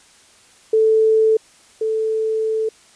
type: tone pair in turn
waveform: sine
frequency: 440 / 440 Hz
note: A4 / A4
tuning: 0 / 0 cents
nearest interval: unison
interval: 0 cents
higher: neither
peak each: -11 / -17 dBFS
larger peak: first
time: 0.73-1.37 / 1.81-2.69 s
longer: second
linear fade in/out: 5 ms
effects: white hiss -50 dBFS RMS until 2.95 s + resampled to 22050 Hz